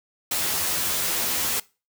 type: noise with comb filter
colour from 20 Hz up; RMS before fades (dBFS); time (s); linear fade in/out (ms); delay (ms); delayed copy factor
white; -25; 0.31-1.6; 5; 12; +0.85
effects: noise-tail reverb RT60 0.3 s tail -22 dB re dry